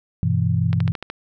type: chord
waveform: sine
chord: E minor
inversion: first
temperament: equal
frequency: 98 / 123.47 / 164.81 Hz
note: G2 / B2 / E3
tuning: 0 / 0 / 0 cents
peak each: -21 dBFS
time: 0.23-0.92 s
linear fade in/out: 0 ms
type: click train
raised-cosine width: 0.3 ms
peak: -14 dBFS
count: 6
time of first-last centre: 0.73-1.1 s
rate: 13.5 Hz
effects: none